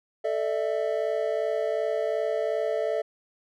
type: chord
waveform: triangle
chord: A suspended fourth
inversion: none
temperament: equal with one note detuned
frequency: 440 / 596.6 / 659.3 Hz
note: A4 / D5 / E5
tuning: 0 / +27 / 0 cents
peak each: -27 dBFS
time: 0.24-3.02 s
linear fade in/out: 10 ms
effects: none